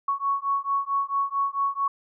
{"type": "beating tone pair", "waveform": "sine", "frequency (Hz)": [1108.7, 1113.2], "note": ["C#6", "C#6"], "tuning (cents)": [0, 7], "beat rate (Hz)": 4.5, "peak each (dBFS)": -26, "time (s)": [0.08, 1.88], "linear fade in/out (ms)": 5, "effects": []}